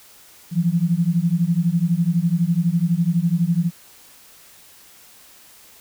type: beating tone pair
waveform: sine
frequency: 164.81 / 176.81 Hz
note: E3 / F3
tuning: 0 / +22 cents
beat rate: 12 Hz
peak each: -19 dBFS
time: 0.51-3.71 s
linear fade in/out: 50 ms
effects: white hiss -48 dBFS RMS until 5.8 s